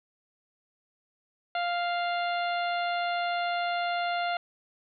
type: harmonic tone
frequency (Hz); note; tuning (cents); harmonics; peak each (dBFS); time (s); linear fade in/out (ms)
698.5; F5; 0; 1 / 2 / 3 / 4 / 5 / 6; -28 / -34 / -38 / -40 / -42 / -44; 1.55-4.37; 2
effects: none